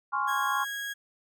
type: chord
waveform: sine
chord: Db major seventh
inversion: second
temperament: equal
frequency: 830.6 / 1046.5 / 1108.7 / 1396.9 Hz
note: Ab5 / C6 / Db6 / F6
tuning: 0 / 0 / 0 / 0 cents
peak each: -33 / -31 / -30 / -32 dBFS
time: 0.12-0.65 s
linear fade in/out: 20 ms
type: tone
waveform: 35% pulse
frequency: 1647 Hz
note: G#6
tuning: 15 cents flat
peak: -31 dBFS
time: 0.27-0.94 s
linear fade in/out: 20 ms
effects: none